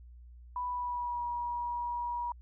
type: tone with pitch glide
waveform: sine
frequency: 987.8 to 960.2 Hz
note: B5 to B5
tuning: 0 to -49 cents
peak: -32 dBFS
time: 0.56-2.32 s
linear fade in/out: 2 ms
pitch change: -49 cents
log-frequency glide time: 0.69-1.23 s
effects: added 60 Hz sine -49 dBFS peak until 2.41 s